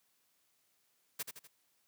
white noise with echo, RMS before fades -38 dBFS, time 1.19-1.23 s, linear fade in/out 10 ms, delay 82 ms, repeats 3, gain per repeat -6 dB, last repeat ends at 1.476 s, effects white hiss -75 dBFS RMS until 1.87 s + high-pass 100 Hz 12 dB/octave

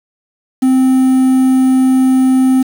triangle tone with quantisation, 260.1 Hz, C4, 10 cents flat, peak -5 dBFS, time 0.62-2.63 s, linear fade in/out 10 ms, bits 5, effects none

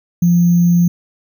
sine tone with sample-and-hold, 173.4 Hz, F3, 12 cents flat, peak -8 dBFS, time 0.22-0.88 s, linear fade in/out 5 ms, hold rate 6300 Hz, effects none

